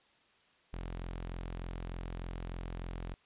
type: tone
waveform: sawtooth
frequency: 43.33 Hz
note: F1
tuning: 13 cents flat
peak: -35 dBFS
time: 0.73-3.14 s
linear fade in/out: 0 ms
effects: white hiss -67 dBFS RMS until 3.25 s + resampled to 8000 Hz